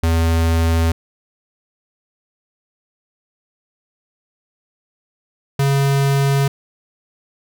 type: tone pair in turn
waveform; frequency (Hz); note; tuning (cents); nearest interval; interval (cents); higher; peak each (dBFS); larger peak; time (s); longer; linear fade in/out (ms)
square; 82.41 / 138.6; E2 / C#3; 0 / 0; major sixth; 900; second; -14; neither; 0.03-0.92 / 5.59-6.48; neither; 5
effects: none